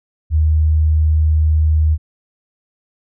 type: tone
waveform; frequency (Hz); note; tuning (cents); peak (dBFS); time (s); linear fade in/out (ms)
sine; 77.78; D#2; 0; -10; 0.3-1.98; 50
effects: none